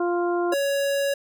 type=harmonic tone; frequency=349.2 Hz; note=F4; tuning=in tune; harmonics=1 / 2 / 3 / 4; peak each=-22 / -28 / -32 / -34 dBFS; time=0-0.54 s; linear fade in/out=5 ms
type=tone; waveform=square; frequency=559 Hz; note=C#5; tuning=14 cents sharp; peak=-22 dBFS; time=0.52-1.14 s; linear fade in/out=5 ms
effects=none